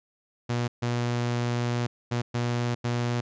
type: tone bursts at uneven times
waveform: sawtooth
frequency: 120.4 Hz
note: B2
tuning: 44 cents flat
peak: -21 dBFS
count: 5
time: 0.49-0.68 / 0.82-1.87 / 2.11-2.22 / 2.34-2.75 / 2.84-3.21 s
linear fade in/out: 10 ms
effects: resampled to 16000 Hz